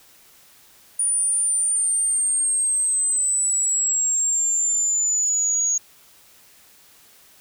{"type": "exponential sweep", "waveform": "sine", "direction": "down", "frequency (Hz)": [9520, 6645], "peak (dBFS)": -18, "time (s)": [0.99, 5.78], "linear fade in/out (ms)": 5, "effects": ["white hiss -52 dBFS RMS until 7.4 s"]}